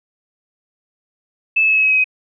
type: tone with pitch steps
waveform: sine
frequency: 2621 / 2604 / 2588 / 2572 / 2555 / 2539 / 2523 Hz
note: E7 / E7 / E7 / E7 / D#7 / D#7 / D#7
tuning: -11 / -22 / -32 / -43 / +45 / +34 / +23 cents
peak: -11 dBFS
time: 1.56-2.043 s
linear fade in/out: 10 ms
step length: 69 ms
effects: none